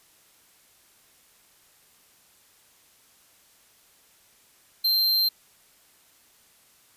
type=tone with amplitude modulation; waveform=square; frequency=4147 Hz; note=C8; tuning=16 cents flat; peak=-19 dBFS; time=4.84-5.29 s; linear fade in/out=10 ms; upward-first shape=sine; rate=182 Hz; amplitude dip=25%; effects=white hiss -59 dBFS RMS until 6.96 s + resampled to 32000 Hz